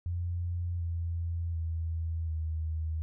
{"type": "tone with pitch steps", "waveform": "sine", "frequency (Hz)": [87.1, 84.47, 81.93, 79.46], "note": ["F2", "E2", "E2", "D#2"], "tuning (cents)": [-4, 43, -10, 37], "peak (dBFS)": -30, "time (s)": [0.06, 3.02], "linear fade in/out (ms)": 0, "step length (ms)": 740, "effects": []}